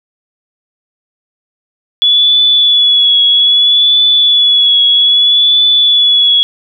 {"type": "tone with vibrato", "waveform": "sine", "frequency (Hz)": 3411, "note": "G#7", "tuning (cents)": 46, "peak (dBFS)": -5, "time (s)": [2.02, 6.43], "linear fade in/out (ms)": 0, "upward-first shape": "triangle", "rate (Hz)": 0.62, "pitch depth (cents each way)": 38, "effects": []}